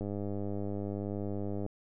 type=click train; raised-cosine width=2 ms; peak=-24 dBFS; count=168; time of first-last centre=0.01-1.663 s; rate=101 Hz; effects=none